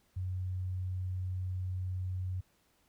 sine tone, 92.2 Hz, F#2, 6 cents flat, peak -33 dBFS, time 0.16-2.41 s, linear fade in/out 10 ms, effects pink hiss -71 dBFS RMS until 2.88 s

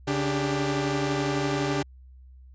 sawtooth tone cluster, 140.5 / 292.9 / 395.5 Hz, C#3 / D4 / G4, +24 / -5 / +15 cents, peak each -25 dBFS, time 0.07-1.83 s, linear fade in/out 10 ms, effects added 64 Hz sine -46 dBFS peak until 2.54 s + resampled to 16000 Hz

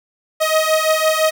sawtooth beating tone pair, 627 / 632.9 Hz, D#5 / D#5, +13 / +29 cents, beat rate 5.9 Hz, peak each -13 dBFS, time 0.4-1.31 s, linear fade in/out 20 ms, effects none

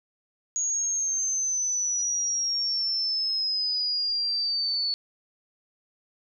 sine exponential sweep, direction down, 6700 to 4435 Hz, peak -24 dBFS, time 0.56-4.94 s, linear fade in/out 0 ms, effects none

